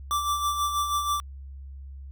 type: tone with tremolo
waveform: square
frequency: 1169 Hz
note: D6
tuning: 8 cents flat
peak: -23 dBFS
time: 0.11-1.2 s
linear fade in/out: 0 ms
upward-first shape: sine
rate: 6.2 Hz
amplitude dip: 50%
effects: added 68 Hz sine -38 dBFS peak until 2.11 s